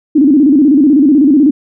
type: tone with vibrato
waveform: sine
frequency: 285.7 Hz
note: D4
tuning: 48 cents flat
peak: -4 dBFS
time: 0.15-1.51 s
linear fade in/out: 10 ms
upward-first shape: square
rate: 16 Hz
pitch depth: 130 cents each way
effects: none